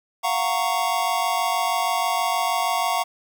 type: chord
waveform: square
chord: Gb major seventh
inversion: third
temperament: just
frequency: 693.7 / 740 / 925 / 1110 Hz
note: F5 / Gb5 / Bb5 / Db6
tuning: -12 / 0 / -14 / +2 cents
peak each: -27 dBFS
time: 0.23-3.04 s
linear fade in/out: 20 ms
effects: 9-bit